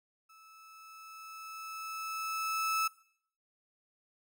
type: tone with level ramp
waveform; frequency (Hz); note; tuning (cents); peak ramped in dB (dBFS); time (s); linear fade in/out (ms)
35% pulse; 1307; E6; -15; -55 to -26; 0.29-2.88; 10
effects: noise-tail reverb RT60 0.6 s tail -21 dB re dry